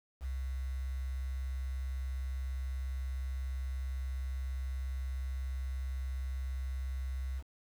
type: tone with quantisation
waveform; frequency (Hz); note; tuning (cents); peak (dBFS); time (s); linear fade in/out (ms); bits
sine; 65.5; C2; +2; -34; 0.2-7.43; 50; 9
effects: none